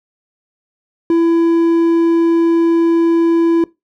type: tone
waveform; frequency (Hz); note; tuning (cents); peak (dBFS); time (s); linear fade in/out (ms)
triangle; 334; E4; +23; -7; 1.1-3.64; 2
effects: noise-tail reverb RT60 0.2 s tail -21 dB re dry

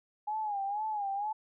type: tone with vibrato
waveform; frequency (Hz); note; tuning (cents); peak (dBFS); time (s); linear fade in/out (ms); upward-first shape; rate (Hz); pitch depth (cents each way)
sine; 827; G#5; -8; -31; 0.27-1.33; 10; sine; 2.1; 94
effects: none

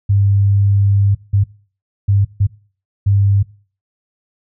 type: tone bursts at uneven times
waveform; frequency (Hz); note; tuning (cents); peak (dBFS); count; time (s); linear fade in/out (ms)
sine; 99.9; G2; +33; -9; 5; 0.09-1.15 / 1.33-1.44 / 2.08-2.25 / 2.4-2.47 / 3.06-3.43; 10
effects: noise-tail reverb RT60 0.4 s tail -21 dB re dry

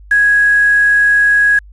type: tone with quantisation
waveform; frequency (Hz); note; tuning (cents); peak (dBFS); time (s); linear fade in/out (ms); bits
sine; 1661.2; G#6; 0; -7; 0.11-1.59; 5; 5
effects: added 50 Hz sine -35 dBFS peak until 1.72 s + resampled to 24000 Hz

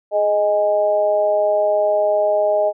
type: tone with amplitude modulation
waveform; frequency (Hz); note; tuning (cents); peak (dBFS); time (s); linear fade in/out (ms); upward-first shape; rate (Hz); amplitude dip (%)
sine; 622.3; D#5; 0; -10; 0.11-2.73; 50; sine; 203; 80
effects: none

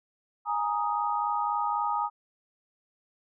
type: chord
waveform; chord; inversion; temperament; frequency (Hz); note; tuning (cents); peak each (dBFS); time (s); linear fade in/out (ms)
sine; Ab suspended second; none; just; 830.6 / 934.4 / 1245.9; Ab5 / Bb5 / Eb6; 0 / +4 / +2; -30; 0.45-2.1; 50
effects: none

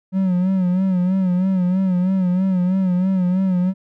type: tone with vibrato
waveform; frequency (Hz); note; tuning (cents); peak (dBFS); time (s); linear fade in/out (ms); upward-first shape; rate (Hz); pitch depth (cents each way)
triangle; 184.9; F#3; -1; -13; 0.12-3.74; 50; sine; 3.1; 67
effects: none

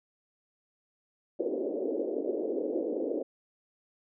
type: band-pass noise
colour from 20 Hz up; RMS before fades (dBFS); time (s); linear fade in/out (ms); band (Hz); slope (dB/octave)
white; -32; 1.39-3.23; 10; 270 to 540; 48
effects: none

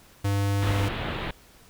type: tone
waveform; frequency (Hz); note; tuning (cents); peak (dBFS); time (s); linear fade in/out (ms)
square; 100; G2; +35; -23; 0.24-0.89; 10
type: low-pass noise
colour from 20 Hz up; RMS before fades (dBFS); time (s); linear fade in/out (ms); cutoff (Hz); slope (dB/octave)
pink; -31; 0.62-1.31; 5; 3800; 48
effects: pink hiss -54 dBFS RMS until 1.69 s

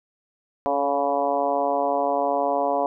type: harmonic tone with a mistuned harmonic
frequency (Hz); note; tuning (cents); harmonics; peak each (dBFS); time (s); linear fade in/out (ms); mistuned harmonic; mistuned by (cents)
141; C#3; +30; 2 / 3 / 4 / 5 / 6 / 7 / 8; -31 / -30 / -25 / -24 / -30 / -28 / -38; 0.66-2.86; 0; 3; +32
effects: none

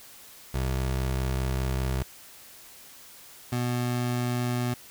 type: tone pair in turn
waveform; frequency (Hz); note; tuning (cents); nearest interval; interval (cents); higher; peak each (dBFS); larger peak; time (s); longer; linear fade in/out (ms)
25% pulse; 65 / 122.48; C2 / B2; -11 / -14; major seventh; 1097; second; -22; neither; 0.54-2.03 / 3.52-4.74; first; 5
effects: white hiss -49 dBFS RMS until 4.9 s

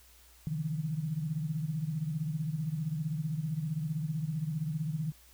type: tone cluster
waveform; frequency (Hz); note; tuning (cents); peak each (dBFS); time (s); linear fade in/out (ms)
sine; 134.4 / 155.6 / 171; C3 / D#3 / F3; +47 / 0 / -36; -40 / -32 / -40; 0.47-5.12; 0
effects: added 60 Hz sine -60 dBFS peak until 5.33 s + white hiss -60 dBFS RMS until 5.33 s

